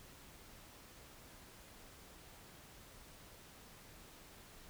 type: silence
effects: pink hiss -58 dBFS RMS until 4.69 s